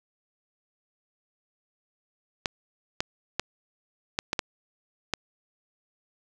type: clicks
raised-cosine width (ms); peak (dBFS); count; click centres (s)
0.2; -8; 7; 2.458 / 3.005 / 3.396 / 4.189 / 4.331 / 4.392 / 5.137
effects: none